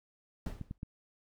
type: noise with exponential decay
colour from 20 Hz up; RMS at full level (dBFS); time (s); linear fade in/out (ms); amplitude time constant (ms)
brown; -35; 0.46-0.78; 2; 68
type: clicks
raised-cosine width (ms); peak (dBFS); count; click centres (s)
5; -27; 4; 0.468 / 0.613 / 0.711 / 0.831
effects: none